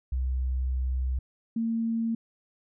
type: tone pair in turn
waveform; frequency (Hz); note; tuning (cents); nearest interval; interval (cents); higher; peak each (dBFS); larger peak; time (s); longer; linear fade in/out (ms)
sine; 64.1 / 227.8; C2 / A#3; -35 / -40; octave + minor seventh; 2195; second; -25; neither; 0.12-1.19 / 1.56-2.15; first; 5
effects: none